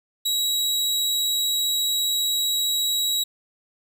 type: tone with vibrato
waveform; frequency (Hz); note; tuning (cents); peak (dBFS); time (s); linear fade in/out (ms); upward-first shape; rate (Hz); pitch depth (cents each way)
sawtooth; 3867; B7; -37; -18; 0.25-3.24; 10; sine; 15; 10
effects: none